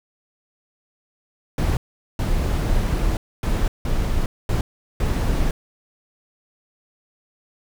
brown noise bursts at uneven times, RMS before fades -20 dBFS, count 6, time 1.58-1.77 / 2.19-3.17 / 3.43-3.68 / 3.85-4.26 / 4.49-4.61 / 5-5.51 s, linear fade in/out 2 ms, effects none

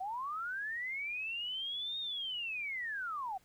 sine linear two-way sweep, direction up then down, 725 to 3729 to 725 Hz, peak -36 dBFS, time 0-3.38 s, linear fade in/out 10 ms, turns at 1.99 s, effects pink hiss -68 dBFS RMS until 3.44 s

